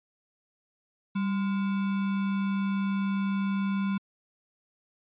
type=tone with sample-and-hold; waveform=sine; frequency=196 Hz; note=G3; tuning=in tune; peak=-25 dBFS; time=1.15-3.98 s; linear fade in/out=10 ms; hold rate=1225 Hz; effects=resampled to 8000 Hz